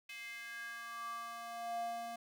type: tone with high-pass filter sweep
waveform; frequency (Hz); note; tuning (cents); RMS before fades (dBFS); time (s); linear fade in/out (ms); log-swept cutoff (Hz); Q
square; 233.1; A#3; 0; -44; 0.09-2.16; 5; 2400 to 530; 5.3
effects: none